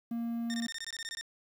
triangle tone, 233.1 Hz, A#3, in tune, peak -30 dBFS, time 0.11-0.67 s, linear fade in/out 5 ms
15% pulse tone bursts, 1824 Hz, A#6, 38 cents flat, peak -31 dBFS, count 12, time 0.5-1.211 s, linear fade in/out 0 ms, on 40 ms, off 21 ms
effects low-pass 11000 Hz 12 dB/octave + 10-bit

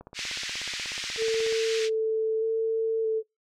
click train, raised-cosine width 1 ms, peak -29 dBFS, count 26, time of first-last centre 0.01-1.525 s, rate 16.5 Hz
pink band-pass noise, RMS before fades -34 dBFS, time 0.14-1.9 s, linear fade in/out 50 ms, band 1900 to 6200 Hz, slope 24 dB/octave
sine tone with vibrato, 444.4 Hz, A4, 17 cents sharp, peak -23 dBFS, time 1.17-3.23 s, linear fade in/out 50 ms, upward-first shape square, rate 0.8 Hz, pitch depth 12 cents each way
effects noise-tail reverb RT60 0.2 s tail -24 dB re dry

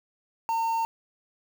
triangle tone with quantisation, 910 Hz, A#5, 42 cents flat, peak -22 dBFS, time 0.49-0.85 s, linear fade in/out 0 ms, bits 7, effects none

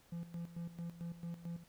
triangle tone with tremolo, 170 Hz, F3, 46 cents flat, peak -38 dBFS, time 0.12-1.64 s, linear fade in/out 5 ms, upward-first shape square, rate 4.5 Hz, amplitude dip 75%, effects pink hiss -67 dBFS RMS until 1.68 s

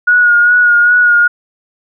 sine tone with vibrato, 1445 Hz, F#6, 41 cents flat, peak -5 dBFS, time 0.07-1.28 s, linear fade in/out 10 ms, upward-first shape sine, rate 2.5 Hz, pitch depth 27 cents each way, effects none

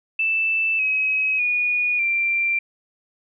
sine tone with pitch steps, 2645 / 2548 / 2454 / 2363 Hz, E7 / D#7 / D#7 / D7, +5 / +41 / -25 / +10 cents, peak -18 dBFS, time 0.19-2.59 s, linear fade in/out 5 ms, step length 600 ms, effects none

